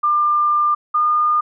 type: tone pair in turn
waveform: sine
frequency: 1196 / 1215.5 Hz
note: D6 / D#6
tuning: +31 / -41 cents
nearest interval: unison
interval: 28 cents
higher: second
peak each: -13 dBFS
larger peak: neither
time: 0.03-0.75 / 0.94-1.41 s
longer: first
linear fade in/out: 10 ms
effects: none